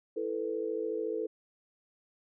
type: chord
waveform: sine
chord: E suspended fourth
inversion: none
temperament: equal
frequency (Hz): 329.6 / 440 / 493.9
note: E4 / A4 / B4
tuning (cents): 0 / 0 / 0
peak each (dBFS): -38 / -33 / -37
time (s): 0.16-1.27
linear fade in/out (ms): 10
effects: none